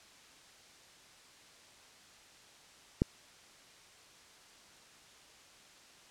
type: click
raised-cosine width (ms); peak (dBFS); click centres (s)
3; -13; 3.019
effects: white hiss -58 dBFS RMS until 6.1 s + low-pass 7000 Hz 12 dB/octave